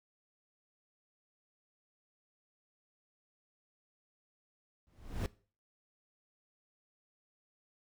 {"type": "noise with exponential growth", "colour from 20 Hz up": "brown", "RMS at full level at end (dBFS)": -30, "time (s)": [4.87, 5.26], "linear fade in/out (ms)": 0, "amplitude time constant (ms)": 84, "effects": ["noise-tail reverb RT60 0.4 s tail -20 dB re dry"]}